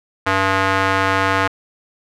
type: tone with band-pass filter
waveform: square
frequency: 96.3 Hz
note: G2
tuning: 30 cents flat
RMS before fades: -17 dBFS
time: 0.26-1.48 s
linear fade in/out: 10 ms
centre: 1400 Hz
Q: 1.3
effects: none